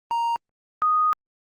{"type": "tone pair in turn", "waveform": ["triangle", "sine"], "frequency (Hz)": [932.3, 1241.5], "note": ["A#5", "D#6"], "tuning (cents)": [0, -4], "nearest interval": "perfect fourth", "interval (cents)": 496, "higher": "second", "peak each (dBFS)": [-19, -17], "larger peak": "second", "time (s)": [[0.11, 0.36], [0.82, 1.13]], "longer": "second", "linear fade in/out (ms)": 0, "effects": ["Opus 24 kbps"]}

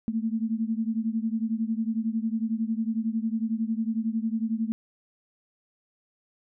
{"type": "beating tone pair", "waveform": "sine", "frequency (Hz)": [220, 231], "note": ["A3", "A#3"], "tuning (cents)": [0, -16], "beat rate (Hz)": 11, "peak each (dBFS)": [-27, -29], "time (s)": [0.08, 4.72], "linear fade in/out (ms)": 0, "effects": []}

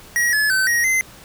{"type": "tone with pitch steps", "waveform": "square", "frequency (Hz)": [1903, 1714, 1532, 1887, 2064], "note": ["A#6", "A6", "G6", "A#6", "C7"], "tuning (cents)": [35, -46, -40, 21, -24], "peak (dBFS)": -16, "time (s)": [0.16, 1.01], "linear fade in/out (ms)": 0, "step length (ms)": 170, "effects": ["pink hiss -43 dBFS RMS until 1.24 s"]}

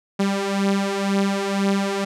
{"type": "beating tone pair", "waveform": "sawtooth", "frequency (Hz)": [196, 198], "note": ["G3", "G3"], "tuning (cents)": [0, 18], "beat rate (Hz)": 2, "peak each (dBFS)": [-20, -17], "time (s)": [0.19, 2.05], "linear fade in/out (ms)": 10, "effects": ["low-pass 8000 Hz 12 dB/octave"]}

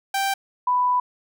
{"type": "tone pair in turn", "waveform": ["sawtooth", "sine"], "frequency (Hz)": [784, 992], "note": ["G5", "B5"], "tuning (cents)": [0, 7], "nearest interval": "major third", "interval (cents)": 407, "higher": "second", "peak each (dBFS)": -17, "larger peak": "neither", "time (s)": [[0.14, 0.34], [0.67, 1]], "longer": "second", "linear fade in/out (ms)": 5, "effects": []}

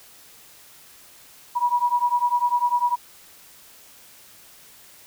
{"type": "beating tone pair", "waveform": "sine", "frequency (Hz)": [964, 974], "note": ["B5", "B5"], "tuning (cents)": [-42, -24], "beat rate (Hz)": 10, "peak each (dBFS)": [-21, -22], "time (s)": [1.55, 2.96], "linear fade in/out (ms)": 20, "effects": ["white hiss -49 dBFS RMS until 5.06 s"]}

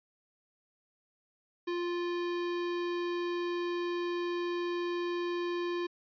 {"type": "tone", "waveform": "square", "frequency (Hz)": 349.2, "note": "F4", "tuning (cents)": 0, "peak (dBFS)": -32, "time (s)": [1.67, 5.87], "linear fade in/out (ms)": 10, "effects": ["resampled to 11025 Hz"]}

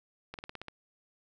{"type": "slowing click train", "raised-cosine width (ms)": 0.3, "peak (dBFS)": -25, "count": 7, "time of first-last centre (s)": [0.34, 0.683], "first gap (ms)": 48, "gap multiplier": 1.07, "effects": []}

